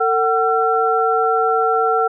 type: tone cluster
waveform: sine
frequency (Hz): 451 / 750 / 1354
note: A4 / F#5 / E6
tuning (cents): +43 / +23 / +46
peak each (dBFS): -18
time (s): 0-2.08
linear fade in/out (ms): 10
effects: none